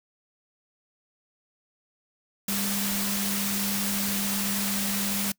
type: tone in noise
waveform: sine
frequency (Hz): 200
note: G3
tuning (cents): +35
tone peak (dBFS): -30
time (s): 2.48-5.32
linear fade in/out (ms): 5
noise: white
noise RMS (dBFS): -29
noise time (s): 2.48-5.32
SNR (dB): -4
effects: noise-tail reverb RT60 0.1 s tail -25 dB re dry